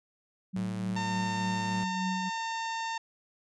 sine tone with tremolo, 187.1 Hz, F#3, 20 cents sharp, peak -29 dBFS, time 0.53-2.3 s, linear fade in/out 20 ms, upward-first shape triangle, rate 3.4 Hz, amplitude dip 50%
sawtooth tone, 110 Hz, A2, in tune, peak -33 dBFS, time 0.56-1.84 s, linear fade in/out 5 ms
harmonic tone, 907 Hz, A#5, 48 cents flat, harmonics 1 / 2 / 3 / 4 / 5 / 6 / 7 / 8, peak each -33 / -39 / -43 / -45 / -47 / -49 / -50 / -51 dBFS, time 0.96-2.98 s, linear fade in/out 5 ms
effects resampled to 24000 Hz

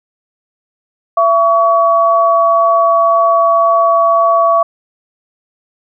sine tone pair together, 671.9 / 1130 Hz, E5 / C#6, +33 / +33 cents, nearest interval major sixth, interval 900 cents, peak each -10 dBFS, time 1.17-4.63 s, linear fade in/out 5 ms, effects none

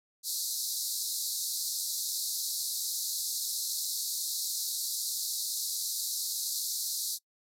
pink band-pass noise, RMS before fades -34 dBFS, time 0.23-7.19 s, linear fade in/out 50 ms, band 3900 to 15000 Hz, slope 96 dB/octave, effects noise-tail reverb RT60 0.1 s tail -23 dB re dry

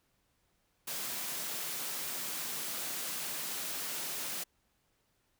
white high-pass noise, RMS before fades -38 dBFS, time 0.87-4.44 s, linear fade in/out 10 ms, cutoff 130 Hz, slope 96 dB/octave, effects pink hiss -75 dBFS RMS until 5.39 s

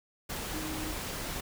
sine tone in noise, 311.1 Hz, D#4, in tune, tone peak -38 dBFS, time 0.53-0.93 s, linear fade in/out 10 ms, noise pink, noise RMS -37 dBFS, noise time 0.29-1.41 s, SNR -4 dB, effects none

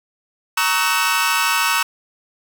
sawtooth tone cluster, 930 / 1117 / 1287 / 1509 / 2647 Hz, A#5 / C#6 / E6 / F#6 / E7, -4 / +13 / -42 / +34 / +7 cents, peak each -19 dBFS, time 0.57-1.83 s, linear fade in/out 5 ms, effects none

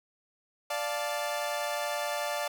sawtooth chord, D minor, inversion none, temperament equal with one note detuned, 587.3 / 698.5 / 875.9 Hz, D5 / F5 / A5, 0 / 0 / -8 cents, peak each -29 / -32 / -33 dBFS, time 0.7-2.48 s, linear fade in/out 5 ms, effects none

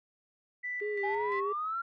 sine tone with tremolo, 1981 Hz, B6, 5 cents sharp, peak -33 dBFS, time 0.63-1.41 s, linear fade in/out 20 ms, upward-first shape square, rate 2.9 Hz, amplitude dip 45%
sine tone with vibrato, 407.5 Hz, G#4, 33 cents flat, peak -31 dBFS, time 0.81-1.53 s, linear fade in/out 10 ms, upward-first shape sine, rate 3 Hz, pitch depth 57 cents each way
sine linear sweep, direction up, 808 to 1390 Hz, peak -31 dBFS, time 1.03-1.82 s, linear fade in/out 10 ms
effects tanh soft clip ceiling -22 dBFS

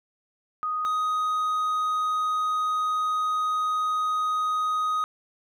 sine / triangle tone pair in turn, 1244.5 / 1250.6 Hz, D#6 / D#6, 0 / +8 cents, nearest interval unison, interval 8 cents, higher second, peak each -25 / -21 dBFS, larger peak second, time 0.63-0.85 / 0.85-5.04 s, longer second, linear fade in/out 0 ms, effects none

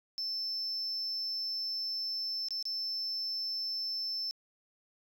sine tone with dropouts, 5300 Hz, E8, 9 cents sharp, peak -31 dBFS, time 0.18-4.31 s, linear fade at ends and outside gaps 0 ms, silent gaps 2.485-2.507 / 2.626-2.654 s, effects tanh soft clip ceiling -31 dBFS

